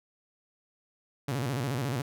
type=tone with vibrato; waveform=sawtooth; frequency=129.9 Hz; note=C3; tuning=12 cents flat; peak=-25 dBFS; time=1.28-2.02 s; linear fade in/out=5 ms; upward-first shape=square; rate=14 Hz; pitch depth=150 cents each way; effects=none